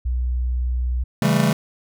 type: tone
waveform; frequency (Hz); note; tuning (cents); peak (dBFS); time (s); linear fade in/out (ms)
sine; 61.74; B1; 0; -19; 0.05-1.04; 10
type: chord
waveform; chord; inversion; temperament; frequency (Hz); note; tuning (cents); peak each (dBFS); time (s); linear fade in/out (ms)
square; A dominant seventh; first; just; 137.5 / 165 / 198 / 220; C#3 / E3 / G3 / A3; -14 / +2 / +18 / 0; -22; 1.22-1.53; 2
effects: none